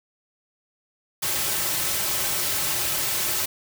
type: noise with comb filter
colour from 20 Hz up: white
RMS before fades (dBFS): -25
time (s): 1.22-3.46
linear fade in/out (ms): 10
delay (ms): 4.2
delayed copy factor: -0.65
effects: none